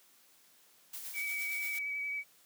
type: noise with tremolo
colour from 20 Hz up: blue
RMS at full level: -42 dBFS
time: 0.93-1.79 s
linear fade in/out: 5 ms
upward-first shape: sine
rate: 8.6 Hz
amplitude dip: 40%
type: tone with vibrato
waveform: sine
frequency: 2280 Hz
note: C#7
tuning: 48 cents sharp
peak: -34 dBFS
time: 1.13-2.24 s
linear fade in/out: 50 ms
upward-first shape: sine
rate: 11 Hz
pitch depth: 16 cents each way
effects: white hiss -64 dBFS RMS until 2.45 s + high-pass 150 Hz 12 dB/octave